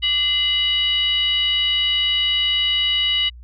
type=tone with frequency modulation; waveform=sine; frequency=2934 Hz; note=F#7; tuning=15 cents flat; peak=-16 dBFS; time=0.02-3.3 s; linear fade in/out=20 ms; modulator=880 Hz; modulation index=0.68; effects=added 60 Hz sine -37 dBFS peak until 3.43 s